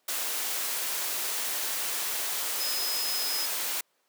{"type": "tone in noise", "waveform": "sine", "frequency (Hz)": 5090, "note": "D#8", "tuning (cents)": 39, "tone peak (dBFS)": -31, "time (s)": [2.6, 3.46], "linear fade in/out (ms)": 5, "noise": "white", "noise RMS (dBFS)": -31, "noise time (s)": [0.08, 3.81], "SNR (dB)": -3, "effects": ["pink hiss -71 dBFS RMS until 4.08 s", "high-pass 400 Hz 12 dB/octave"]}